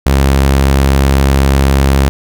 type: tone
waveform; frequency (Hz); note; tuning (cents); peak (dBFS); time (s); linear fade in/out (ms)
sawtooth; 68.1; C#2; -30; -3; 0.06-2.09; 0
effects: none